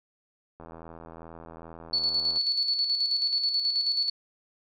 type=click train; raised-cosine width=1 ms; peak=-30 dBFS; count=147; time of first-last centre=0.6-2.372 s; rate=82.4 Hz
type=tone with tremolo; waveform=sine; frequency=4435 Hz; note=C#8; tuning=in tune; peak=-22 dBFS; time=1.93-4.1 s; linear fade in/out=5 ms; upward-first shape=square; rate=9.3 Hz; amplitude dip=45%
effects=none